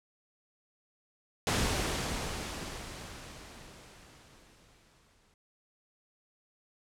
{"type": "noise with exponential decay", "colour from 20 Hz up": "pink", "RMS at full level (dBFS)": -28, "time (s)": [1.47, 5.34], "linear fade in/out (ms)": 1, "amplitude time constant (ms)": 840, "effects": ["low-pass 9000 Hz 12 dB/octave"]}